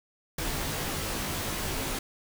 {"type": "noise with comb filter", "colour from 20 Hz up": "pink", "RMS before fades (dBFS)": -32, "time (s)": [0.38, 1.99], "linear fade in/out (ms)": 5, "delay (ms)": 17, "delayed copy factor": -0.75, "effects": []}